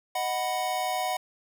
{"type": "chord", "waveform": "square", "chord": "B major", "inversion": "first", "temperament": "equal", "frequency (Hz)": [622.3, 740, 987.8], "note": ["D#5", "F#5", "B5"], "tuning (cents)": [0, 0, 0], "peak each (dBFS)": [-35, -29, -35], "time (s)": [0.15, 1.17], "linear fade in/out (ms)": 5, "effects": []}